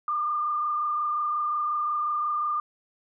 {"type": "tone with frequency modulation", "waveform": "sine", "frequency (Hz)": 1201, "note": "D6", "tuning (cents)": 38, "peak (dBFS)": -24, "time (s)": [0.08, 2.6], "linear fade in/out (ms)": 2, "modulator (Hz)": 25.6, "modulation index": 0.84, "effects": []}